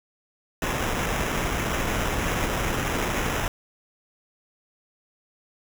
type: noise with sample-and-hold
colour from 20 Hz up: pink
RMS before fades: -26 dBFS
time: 0.62-3.48 s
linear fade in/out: 2 ms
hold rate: 4410 Hz
effects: none